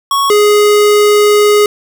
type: tone pair in turn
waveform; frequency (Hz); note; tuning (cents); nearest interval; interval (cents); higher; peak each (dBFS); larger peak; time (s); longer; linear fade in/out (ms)
square; 1108.7 / 416.4; C#6 / G#4; 0 / +5; octave + perfect fourth; 1695; first; -10 / -6; second; 0.11-0.3 / 0.3-1.66; second; 2
effects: none